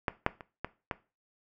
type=clicks; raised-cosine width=0.5 ms; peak=-12 / -9 / -28 / -18 / -16 dBFS; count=5; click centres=0.082 / 0.264 / 0.408 / 0.646 / 0.912 s; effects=noise-tail reverb RT60 0.3 s tail -17 dB re dry